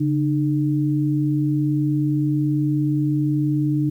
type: tone pair together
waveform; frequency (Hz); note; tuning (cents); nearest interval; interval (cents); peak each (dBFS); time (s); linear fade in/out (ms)
sine; 141.72 / 302.9; C#3 / D#4; +39 / -46; octave + minor second; 1315; -20; 0-3.9; 10
effects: 9-bit